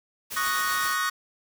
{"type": "noise with tremolo", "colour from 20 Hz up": "white", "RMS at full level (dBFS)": -34, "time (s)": [0.3, 0.95], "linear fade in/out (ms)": 20, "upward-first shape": "triangle", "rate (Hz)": 7.7, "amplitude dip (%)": 35}
{"type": "chord", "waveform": "45% pulse", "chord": "D# minor seventh", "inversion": "third", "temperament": "equal", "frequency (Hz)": [1108.7, 1244.5, 1480, 1864.7], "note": ["C#6", "D#6", "F#6", "A#6"], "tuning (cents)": [0, 0, 0, 0], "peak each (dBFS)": -30, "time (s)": [0.36, 1.1], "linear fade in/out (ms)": 10}
{"effects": []}